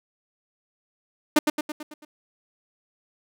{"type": "tone with echo", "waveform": "sawtooth", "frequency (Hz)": 301.9, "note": "D4", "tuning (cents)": 48, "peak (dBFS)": -10, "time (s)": [1.36, 1.39], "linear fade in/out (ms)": 5, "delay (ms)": 110, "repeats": 6, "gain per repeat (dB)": -5, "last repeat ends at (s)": 2.05, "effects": []}